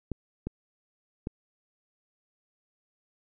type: clicks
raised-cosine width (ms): 3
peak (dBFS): -19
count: 3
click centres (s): 0.117 / 0.47 / 1.271
effects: none